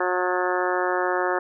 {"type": "harmonic tone with a mistuned harmonic", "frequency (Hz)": 181.4, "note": "F#3", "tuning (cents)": -34, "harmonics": [2, 3, 4, 5, 6, 7, 8, 9, 10], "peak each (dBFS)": [-26, -28, -29, -30, -31, -31, -32, -33, -33], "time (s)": [0, 1.39], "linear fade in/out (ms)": 5, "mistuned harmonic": 10, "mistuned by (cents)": -65, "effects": []}